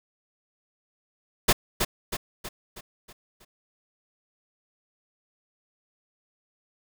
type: noise with echo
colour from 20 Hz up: pink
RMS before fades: -18 dBFS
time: 1.48-1.53 s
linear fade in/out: 10 ms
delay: 320 ms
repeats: 6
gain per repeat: -6 dB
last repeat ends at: 3.45 s
effects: none